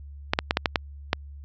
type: clicks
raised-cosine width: 0.3 ms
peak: -4 dBFS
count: 7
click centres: 0.335 / 0.389 / 0.509 / 0.571 / 0.658 / 0.758 / 1.131 s
effects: added 71 Hz sine -39 dBFS peak until 1.44 s + resampled to 16000 Hz